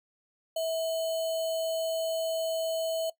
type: tone with sample-and-hold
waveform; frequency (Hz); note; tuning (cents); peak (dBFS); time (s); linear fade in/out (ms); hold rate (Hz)
sine; 651; E5; -22; -27; 0.56-3.1; 5; 3675
effects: noise-tail reverb RT60 0.1 s tail -19 dB re dry